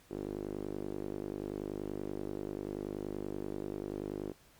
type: tone with band-pass filter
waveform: sawtooth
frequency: 50.4 Hz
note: G1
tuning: 49 cents sharp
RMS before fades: -40 dBFS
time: 0.1-4.33 s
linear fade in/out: 20 ms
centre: 360 Hz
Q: 3
effects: pink hiss -63 dBFS RMS until 4.59 s + Opus 48 kbps